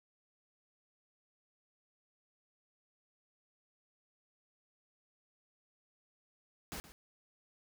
pink noise with echo, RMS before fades -43 dBFS, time 6.72-6.8 s, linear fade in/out 0 ms, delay 120 ms, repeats 1, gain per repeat -14 dB, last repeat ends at 6.92 s, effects none

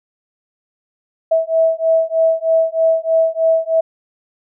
sine beating tone pair, 649 / 652.2 Hz, E5 / E5, -27 / -19 cents, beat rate 3.2 Hz, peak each -15 dBFS, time 1.31-3.81 s, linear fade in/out 10 ms, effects none

